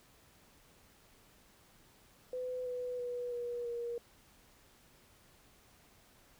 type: tone with pitch steps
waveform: sine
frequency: 504 / 496.2 / 488.5 / 481 / 473.5 Hz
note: B4 / B4 / B4 / B4 / A#4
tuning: +35 / +8 / -19 / -46 / +27 cents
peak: -36 dBFS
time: 2.33-3.98 s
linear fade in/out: 2 ms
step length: 330 ms
effects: pink hiss -64 dBFS RMS until 6.39 s